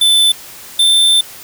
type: tone pair in turn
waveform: square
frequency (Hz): 3520 / 3557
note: A7 / A7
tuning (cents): 0 / +18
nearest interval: unison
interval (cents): 18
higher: second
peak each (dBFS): -8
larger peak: neither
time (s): 0.01-0.32 / 0.79-1.21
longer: second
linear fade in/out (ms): 5
effects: white hiss -34 dBFS RMS until 1.43 s